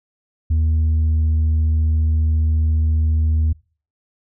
sine tone with pitch glide, 79.1 to 78.64 Hz, D#2 to D#2, +29 to +19 cents, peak -11 dBFS, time 0.5-3.53 s, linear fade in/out 10 ms, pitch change -10 cents, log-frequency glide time 0.69-1.28 s, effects noise-tail reverb RT60 0.4 s tail -26 dB re dry + tanh soft clip ceiling -13 dBFS

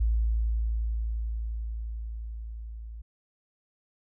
sine tone with level ramp, 55.7 Hz, A1, 22 cents sharp, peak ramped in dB -21 to -38 dBFS, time 0-3.02 s, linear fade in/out 10 ms, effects none

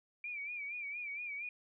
sine tone with vibrato, 2349 Hz, D7, in tune, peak -39 dBFS, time 0.24-1.49 s, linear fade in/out 2 ms, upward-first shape sine, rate 4.3 Hz, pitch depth 83 cents each way, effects none

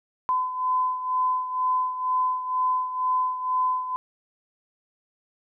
sine beating tone pair, 1015 / 1017.1 Hz, B5 / C6, +47 / -49 cents, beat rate 2.1 Hz, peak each -23 / -29 dBFS, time 0.29-3.96 s, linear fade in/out 0 ms, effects none

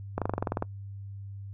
slowing click train, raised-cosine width 1 ms, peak -14 dBFS, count 11, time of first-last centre 0.18-0.624 s, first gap 37 ms, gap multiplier 1.04, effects noise-tail reverb RT60 0.1 s tail -25 dB re dry + added 99 Hz sine -38 dBFS peak until 1.53 s

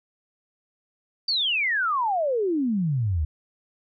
sine exponential sweep, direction down, 4699 to 71.7 Hz, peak -21 dBFS, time 1.28-3.25 s, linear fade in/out 5 ms, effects none

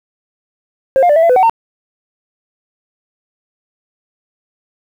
sine tone with pitch steps, 533 / 705 / 589 / 653 / 675 / 502 / 753 / 911 Hz, C5 / F5 / D5 / E5 / E5 / B4 / F#5 / A#5, +32 / +16 / +5 / -17 / +41 / +28 / +30 / -40 cents, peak -4 dBFS, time 0.96-1.496 s, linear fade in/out 0 ms, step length 67 ms, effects tanh soft clip ceiling -5 dBFS + 7-bit

